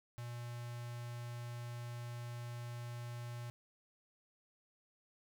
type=tone with notch filter; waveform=square; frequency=120 Hz; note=B2; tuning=49 cents flat; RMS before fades=-45 dBFS; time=0.18-3.5 s; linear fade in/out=0 ms; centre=390 Hz; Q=2; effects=none